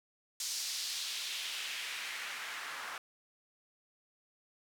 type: noise with band-pass filter sweep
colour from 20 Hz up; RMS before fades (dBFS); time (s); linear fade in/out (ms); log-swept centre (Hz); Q
white; -40; 0.4-2.98; 2; 5600 to 1300; 1.6
effects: none